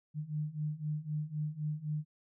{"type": "beating tone pair", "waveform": "sine", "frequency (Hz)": [149.5, 153.4], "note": ["D3", "D#3"], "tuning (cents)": [31, -24], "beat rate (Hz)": 3.9, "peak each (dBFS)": [-38, -36], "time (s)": [0.14, 2.05], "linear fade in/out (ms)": 50, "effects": []}